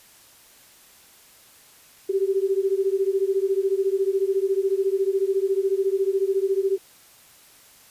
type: beating tone pair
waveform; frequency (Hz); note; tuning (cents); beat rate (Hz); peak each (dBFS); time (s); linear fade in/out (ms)
sine; 382.5 / 396.5; G4 / G4; -42 / +20; 14; -22 / -23; 2.09-6.78; 10
effects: white hiss -52 dBFS RMS until 7.9 s + resampled to 32000 Hz